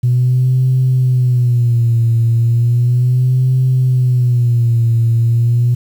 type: tone with vibrato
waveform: sine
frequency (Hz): 122.1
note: B2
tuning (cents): -19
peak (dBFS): -8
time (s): 0.03-5.75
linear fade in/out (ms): 10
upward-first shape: sine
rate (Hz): 0.35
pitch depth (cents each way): 97
effects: tanh soft clip ceiling -5 dBFS + 7-bit